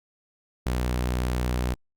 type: tone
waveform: sawtooth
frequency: 61.7 Hz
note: B1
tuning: 1 cent flat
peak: -20 dBFS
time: 0.66-1.74 s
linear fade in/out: 5 ms
effects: Opus 48 kbps